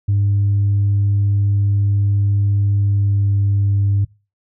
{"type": "tone with pitch glide", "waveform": "sine", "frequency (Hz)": [100.8, 100.1], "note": ["G2", "G2"], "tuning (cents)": [49, 37], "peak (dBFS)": -11, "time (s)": [0.08, 4.05], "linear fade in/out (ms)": 10, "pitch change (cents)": -12, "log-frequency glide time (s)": [2.78, 3.38], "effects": ["noise-tail reverb RT60 0.3 s tail -23 dB re dry", "tanh soft clip ceiling -10 dBFS"]}